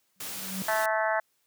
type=tone with exponential growth; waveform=triangle; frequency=190.3 Hz; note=F#3; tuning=49 cents sharp; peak=-27 dBFS; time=0.16-0.62 s; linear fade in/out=0 ms; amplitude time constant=100 ms
type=noise; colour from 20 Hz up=white; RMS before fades=-37 dBFS; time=0.2-0.86 s; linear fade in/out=5 ms
type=harmonic tone; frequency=218.2 Hz; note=A3; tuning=14 cents flat; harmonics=3 / 4 / 5 / 6 / 7 / 8 / 9; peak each=-28 / -30 / -35 / -36 / -33 / -33 / -37 dBFS; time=0.68-1.2 s; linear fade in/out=5 ms
effects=white hiss -72 dBFS RMS until 1.46 s + high-pass 100 Hz 12 dB/octave